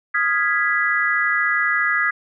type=chord; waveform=sine; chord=F half-diminished seventh; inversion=third; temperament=equal; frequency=1244.5 / 1396.9 / 1661.2 / 1975.5 Hz; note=Eb6 / F6 / Ab6 / Cb7; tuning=0 / 0 / 0 / 0 cents; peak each=-24 / -26 / -20 / -21 dBFS; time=0.14-2.11 s; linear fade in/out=10 ms; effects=none